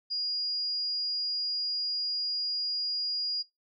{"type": "tone", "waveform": "sine", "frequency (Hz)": 4860, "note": "D#8", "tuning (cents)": -42, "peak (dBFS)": -29, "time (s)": [0.1, 3.43], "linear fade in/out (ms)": 20, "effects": ["noise-tail reverb RT60 0.2 s tail -22 dB re dry"]}